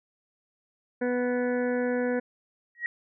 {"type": "harmonic tone", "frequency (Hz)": 246.9, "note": "B3", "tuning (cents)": 0, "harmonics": [1, 2, 3, 4, 6, 7, 8, 9], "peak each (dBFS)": [-28, -27, -40, -44, -38, -39, -46, -49], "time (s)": [1.01, 2.2], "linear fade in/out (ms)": 10}
{"type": "tone with exponential growth", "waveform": "sine", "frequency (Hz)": 1900, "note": "A#6", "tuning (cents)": 33, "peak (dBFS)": -22, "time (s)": [2.75, 2.86], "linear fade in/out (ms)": 1, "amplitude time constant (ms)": 23}
{"effects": []}